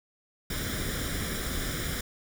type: noise with comb filter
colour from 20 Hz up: pink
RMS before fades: -32 dBFS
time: 0.5-2.01 s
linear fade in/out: 5 ms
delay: 0.56 ms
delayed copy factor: +0.7
effects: none